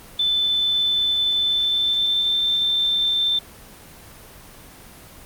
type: tone with pitch glide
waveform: sine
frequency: 3520 to 3563 Hz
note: A7 to A7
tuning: 0 to +21 cents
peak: -17 dBFS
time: 0.19-3.39 s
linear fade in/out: 5 ms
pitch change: +21 cents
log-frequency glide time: 1.36-2.41 s
effects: pink hiss -43 dBFS RMS until 5.25 s + Opus 24 kbps